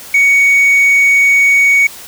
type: tone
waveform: sine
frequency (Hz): 2236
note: C#7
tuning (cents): +14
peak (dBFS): -3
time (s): 0.14-1.87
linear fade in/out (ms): 5
effects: tanh soft clip ceiling -5 dBFS + white hiss -32 dBFS RMS until 2.07 s